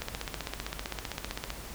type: click train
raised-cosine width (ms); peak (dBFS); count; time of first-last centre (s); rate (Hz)
0.2; -16; 24; 0.02-1.504; 15.5
effects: added 50 Hz sine -45 dBFS peak until 1.74 s + pink hiss -44 dBFS RMS until 1.74 s